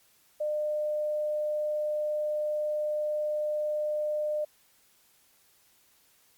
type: tone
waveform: sine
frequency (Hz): 603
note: D5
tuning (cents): +46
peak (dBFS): -27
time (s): 0.4-4.45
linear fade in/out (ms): 10
effects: white hiss -64 dBFS RMS until 6.37 s + Opus 48 kbps